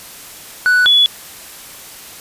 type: tone pair in turn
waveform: triangle / sine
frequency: 1483 / 3411 Hz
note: F#6 / G#7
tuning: +4 / +46 cents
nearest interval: octave + major second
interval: 1442 cents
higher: second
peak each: -7 dBFS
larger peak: neither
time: 0.66-0.86 / 0.86-1.06 s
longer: neither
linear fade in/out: 0 ms
effects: white hiss -35 dBFS RMS until 2.2 s + resampled to 32000 Hz